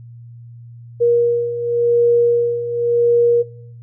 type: beating tone pair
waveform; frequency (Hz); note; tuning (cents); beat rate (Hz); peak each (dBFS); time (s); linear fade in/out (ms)
sine; 473.5 / 474.41; A#4 / A#4; +27 / +30; 0.91; -19 / -14; 1-3.43; 20
effects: noise-tail reverb RT60 0.6 s tail -19 dB re dry + added 118 Hz sine -35 dBFS peak until 3.82 s